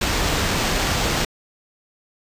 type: noise with sample-and-hold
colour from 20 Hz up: pink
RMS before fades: -21 dBFS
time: 0.01-1.25 s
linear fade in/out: 5 ms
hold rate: 11025 Hz
effects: resampled to 32000 Hz